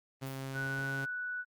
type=tone with pitch glide; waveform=sawtooth; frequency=134.3 to 136.33 Hz; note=C3 to C#3; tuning=+46 to -28 cents; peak=-33 dBFS; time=0.21-1.06 s; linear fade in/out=20 ms; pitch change=+26 cents; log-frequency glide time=0.5-0.82 s
type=noise with exponential decay; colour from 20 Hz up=violet; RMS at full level=-48 dBFS; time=0.26-0.65 s; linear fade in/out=5 ms; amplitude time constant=84 ms
type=tone; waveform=sine; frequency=1480 Hz; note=F#6; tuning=in tune; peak=-35 dBFS; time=0.53-1.45 s; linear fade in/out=50 ms
effects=Opus 32 kbps